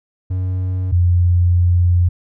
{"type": "tone pair in turn", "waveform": ["triangle", "sine"], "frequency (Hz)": [92.5, 88.16], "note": ["F#2", "F2"], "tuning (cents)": [0, 17], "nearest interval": "minor second", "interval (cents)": 83, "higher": "first", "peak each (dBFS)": [-15, -10], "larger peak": "second", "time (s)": [[0.3, 0.92], [0.92, 2.09]], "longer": "second", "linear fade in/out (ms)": 10, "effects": []}